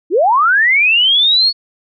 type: linear sweep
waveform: sine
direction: up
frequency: 293.7 to 4435 Hz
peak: -8 dBFS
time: 0.1-1.53 s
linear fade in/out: 50 ms
effects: none